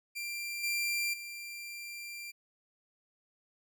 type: tone with level steps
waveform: sawtooth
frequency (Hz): 2371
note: D7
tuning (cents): +16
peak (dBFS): -33 / -27 / -38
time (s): 0.15-2.32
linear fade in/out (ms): 20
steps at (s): 0.63 / 1.13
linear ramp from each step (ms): 10
effects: none